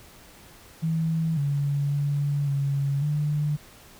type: tone with pitch steps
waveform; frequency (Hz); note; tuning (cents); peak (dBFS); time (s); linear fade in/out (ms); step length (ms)
sine; 161.9 / 142.3 / 143.4 / 139.6 / 148.7; E3 / C#3 / D3 / C#3 / D3; -31 / +46 / -41 / +13 / +22; -22; 0.82-3.57; 20; 550
effects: pink hiss -50 dBFS RMS until 3.99 s